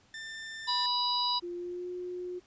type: tone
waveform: sawtooth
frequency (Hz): 1788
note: A6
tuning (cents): +27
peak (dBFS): -36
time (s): 0.14-0.86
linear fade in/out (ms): 2
type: harmonic tone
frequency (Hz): 980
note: B5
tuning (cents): -14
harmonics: 1 / 3 / 4 / 5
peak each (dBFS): -31 / -42 / -31 / -33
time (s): 0.67-1.4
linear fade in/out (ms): 20
type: tone with pitch glide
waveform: sine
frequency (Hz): 349.6 to 359.2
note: F4 to F4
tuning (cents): +2 to +49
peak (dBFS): -35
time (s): 1.42-2.4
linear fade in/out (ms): 20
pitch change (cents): +47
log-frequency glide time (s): 1.53-1.9
effects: pink hiss -64 dBFS RMS until 2.46 s + resampled to 16000 Hz